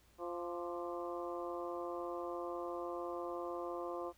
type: harmonic tone with a mistuned harmonic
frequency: 174.1 Hz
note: F3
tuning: 5 cents flat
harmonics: 2 / 3 / 4 / 5 / 6 / 7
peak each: -43 / -44 / -47 / -54 / -47 / -51 dBFS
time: 0.18-4.13 s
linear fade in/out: 50 ms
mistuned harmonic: 7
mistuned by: -44 cents
effects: added 58 Hz sine -69 dBFS peak until 4.17 s + pink hiss -69 dBFS RMS until 4.17 s